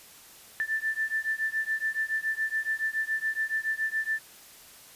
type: beating tone pair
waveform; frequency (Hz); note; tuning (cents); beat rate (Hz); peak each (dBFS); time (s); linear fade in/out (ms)
sine; 1765 / 1772.1; A6 / A6; +5 / +12; 7.1; -30; 0.6-4.19; 0
effects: white hiss -51 dBFS RMS until 4.95 s + resampled to 32000 Hz